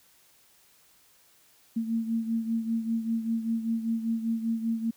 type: beating tone pair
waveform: sine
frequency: 226.2 / 231.3 Hz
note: A3 / A#3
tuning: +48 / -13 cents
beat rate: 5.1 Hz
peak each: -27 / -33 dBFS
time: 1.76-4.91 s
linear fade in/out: 10 ms
effects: white hiss -61 dBFS RMS until 4.96 s